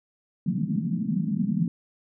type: band-pass noise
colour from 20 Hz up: pink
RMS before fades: -26 dBFS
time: 0.46-1.68 s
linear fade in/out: 2 ms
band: 160 to 230 Hz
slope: 48 dB/octave
effects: none